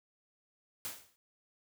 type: noise with exponential decay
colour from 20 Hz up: white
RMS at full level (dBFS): -37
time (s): 0.85-1.16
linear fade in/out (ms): 0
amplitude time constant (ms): 67
effects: none